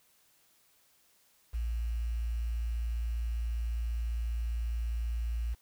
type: tone with quantisation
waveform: sine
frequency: 57.4 Hz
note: A#1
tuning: 26 cents flat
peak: -30 dBFS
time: 1.53-5.55 s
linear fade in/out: 20 ms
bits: 9
effects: white hiss -67 dBFS RMS until 5.61 s